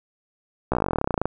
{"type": "slowing click train", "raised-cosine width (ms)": 1, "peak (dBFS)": -8, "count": 22, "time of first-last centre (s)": [0.72, 1.256], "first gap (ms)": 15, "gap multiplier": 1.05, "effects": []}